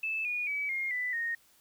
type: tone with pitch steps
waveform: sine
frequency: 2625 / 2449 / 2285 / 2132 / 1989.4 / 1856.2 Hz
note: E7 / D#7 / D7 / C7 / B6 / A#6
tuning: -8 / -28 / -48 / +32 / +12 / -8 cents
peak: -30 dBFS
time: 0.03-1.35 s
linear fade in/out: 5 ms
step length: 220 ms
effects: white hiss -64 dBFS RMS until 1.6 s